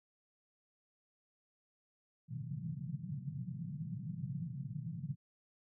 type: band-pass noise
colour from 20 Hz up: white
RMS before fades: -42 dBFS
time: 2.28-5.16 s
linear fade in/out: 50 ms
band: 120 to 170 Hz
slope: 48 dB/octave
effects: none